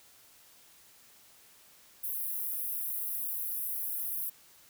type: high-pass noise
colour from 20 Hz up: pink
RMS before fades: -35 dBFS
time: 2.03-4.3 s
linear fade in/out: 10 ms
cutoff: 11000 Hz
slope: 48 dB/octave
effects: white hiss -59 dBFS RMS until 4.69 s